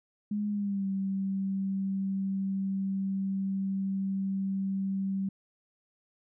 sine tone with pitch glide, 207.7 to 193.79 Hz, G#3 to G3, 0 to -20 cents, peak -28 dBFS, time 0.31-5.29 s, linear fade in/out 5 ms, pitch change -120 cents, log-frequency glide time 0.49-0.87 s, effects none

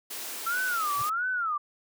white high-pass noise, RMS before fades -37 dBFS, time 0.1-1.1 s, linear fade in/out 10 ms, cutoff 240 Hz, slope 48 dB/octave
sine tone with vibrato, 1318.5 Hz, E6, in tune, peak -26 dBFS, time 0.46-1.58 s, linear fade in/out 10 ms, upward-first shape sine, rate 1.5 Hz, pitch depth 240 cents each way
sine tone with exponential growth, 119.9 Hz, A#2, 49 cents sharp, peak -35 dBFS, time 0.94-1.02 s, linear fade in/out 5 ms, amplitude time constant 17 ms
effects none

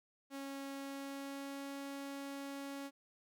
sawtooth tone with pitch glide, 275.2 to 277.9 Hz, C#4 to C#4, -12 to +4 cents, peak -39 dBFS, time 0.3-2.91 s, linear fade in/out 50 ms, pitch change +16 cents, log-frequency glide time 0.74-1.74 s, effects none

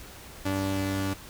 sawtooth tone pair together, 96.78 / 290 Hz, G2 / D4, -22 / -22 cents, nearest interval octave + perfect fifth, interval 1900 cents, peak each -26 dBFS, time 0.45-1.14 s, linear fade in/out 10 ms, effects added 60 Hz sine -51 dBFS peak until 1.29 s + pink hiss -46 dBFS RMS until 1.29 s

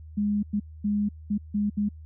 sine tone bursts at uneven times, 206.5 Hz, G#3, 10 cents flat, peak -22 dBFS, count 6, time 0.17-0.43 / 0.53-0.6 / 0.84-1.09 / 1.3-1.38 / 1.54-1.7 / 1.77-1.89 s, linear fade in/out 10 ms, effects added 78 Hz sine -41 dBFS peak until 2.05 s

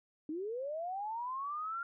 sine linear sweep, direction up, 293.7 to 1400 Hz, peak -36 dBFS, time 0.29-1.83 s, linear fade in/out 2 ms, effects none

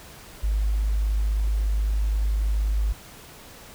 sine tone, 51.91 Hz, G#1, in tune, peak -20 dBFS, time 0.43-2.93 s, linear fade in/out 10 ms, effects pink hiss -45 dBFS RMS until 3.74 s

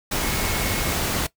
sine tone in noise, 2180 Hz, C#7, 29 cents flat, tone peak -34 dBFS, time 0.21-0.94 s, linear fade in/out 10 ms, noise pink, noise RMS -24 dBFS, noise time 0.11-1.27 s, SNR -13 dB, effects noise-tail reverb RT60 0.1 s tail -18 dB re dry

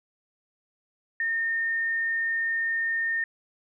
sine tone, 1825 Hz, A#6, 37 cents flat, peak -24 dBFS, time 1.2-3.24 s, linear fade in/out 2 ms, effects none

